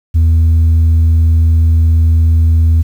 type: tone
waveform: sine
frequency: 81.4 Hz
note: E2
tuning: 21 cents flat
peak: -3 dBFS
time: 0.14-2.83 s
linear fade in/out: 20 ms
effects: tanh soft clip ceiling -5 dBFS + 7-bit